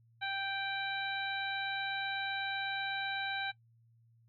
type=harmonic tone with a mistuned harmonic; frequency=784 Hz; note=G5; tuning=in tune; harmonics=1 / 2 / 3 / 4 / 5; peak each=-39 / -38 / -43 / -48 / -42 dBFS; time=0.21-3.52 s; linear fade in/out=20 ms; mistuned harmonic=4; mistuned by=-34 cents; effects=noise-tail reverb RT60 0.1 s tail -18 dB re dry + added 115 Hz sine -63 dBFS peak until 4.28 s